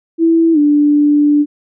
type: tone with pitch glide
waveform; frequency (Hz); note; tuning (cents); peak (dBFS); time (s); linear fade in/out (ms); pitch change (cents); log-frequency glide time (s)
sine; 329.6 to 293.6; E4 to D4; 0 to 0; -7; 0.18-1.46; 50; -200; 0.53-0.58
effects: none